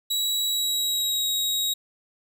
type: tone with pitch glide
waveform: sawtooth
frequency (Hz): 3889 to 3802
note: B7 to A#7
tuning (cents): -27 to +33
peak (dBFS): -20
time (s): 0.1-1.74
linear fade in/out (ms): 10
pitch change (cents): -40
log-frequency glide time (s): 0.49-1.28
effects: none